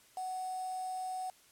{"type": "tone with quantisation", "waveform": "sine", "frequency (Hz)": 744, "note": "F#5", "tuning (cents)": 9, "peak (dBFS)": -36, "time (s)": [0.17, 1.3], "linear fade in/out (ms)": 2, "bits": 8, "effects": ["white hiss -63 dBFS RMS until 1.51 s", "low-pass 12000 Hz 12 dB/octave"]}